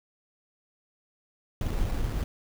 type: noise with sample-and-hold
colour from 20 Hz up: brown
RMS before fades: -28 dBFS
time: 1.61-2.24 s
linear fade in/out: 2 ms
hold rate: 3150 Hz
effects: none

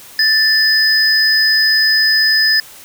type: tone pair together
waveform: triangle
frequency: 1762 / 5030 Hz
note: A6 / D#8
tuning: +2 / +18 cents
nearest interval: octave + tritone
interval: 1816 cents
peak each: -11 dBFS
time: 0.19-2.6 s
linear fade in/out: 2 ms
effects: white hiss -38 dBFS RMS until 2.84 s

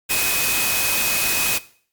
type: tone in noise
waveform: sine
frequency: 2519 Hz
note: D#7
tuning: 21 cents sharp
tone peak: -23 dBFS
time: 0.09-1.59 s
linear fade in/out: 20 ms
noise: white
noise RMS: -21 dBFS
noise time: 0.09-1.59 s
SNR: -5 dB
effects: noise-tail reverb RT60 0.5 s tail -18 dB re dry + Opus 48 kbps

